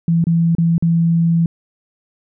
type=tone with dropouts; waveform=sine; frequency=167.1 Hz; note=E3; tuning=24 cents sharp; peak=-11 dBFS; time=0.08-1.46 s; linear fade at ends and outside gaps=2 ms; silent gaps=0.241-0.269 / 0.551-0.583 / 0.781-0.824 s; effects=none